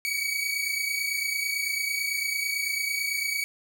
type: tone pair together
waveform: sawtooth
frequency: 2249 / 2278 Hz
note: C#7 / C#7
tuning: +24 / +47 cents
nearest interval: unison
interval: 23 cents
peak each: -26 / -26 dBFS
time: 0.05-3.44 s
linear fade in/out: 0 ms
effects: none